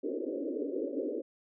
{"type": "band-pass noise", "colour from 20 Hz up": "pink", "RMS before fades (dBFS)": -35, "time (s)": [0.03, 1.22], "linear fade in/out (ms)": 10, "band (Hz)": [260, 560], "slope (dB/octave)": 96, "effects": []}